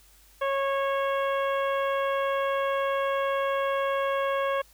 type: harmonic tone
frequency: 549 Hz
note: C#5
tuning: 17 cents flat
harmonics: 1 / 2 / 3 / 4 / 5 / 6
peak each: -26 / -29 / -35 / -40 / -42 / -43 dBFS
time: 0.41-4.62 s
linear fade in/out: 10 ms
effects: added 50 Hz sine -58 dBFS peak until 4.73 s + white hiss -58 dBFS RMS until 4.73 s